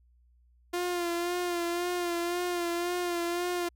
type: tone with vibrato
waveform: sawtooth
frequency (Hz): 349.2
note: F4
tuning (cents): 0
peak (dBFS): -25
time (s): 0.73-3.69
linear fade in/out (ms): 10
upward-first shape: sine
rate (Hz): 1.9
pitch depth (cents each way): 36
effects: added 60 Hz sine -60 dBFS peak until 3.75 s